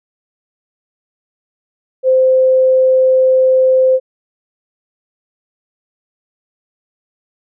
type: tone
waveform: sine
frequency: 519 Hz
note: C5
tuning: 14 cents flat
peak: -7 dBFS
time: 2.03-4 s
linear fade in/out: 50 ms
effects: none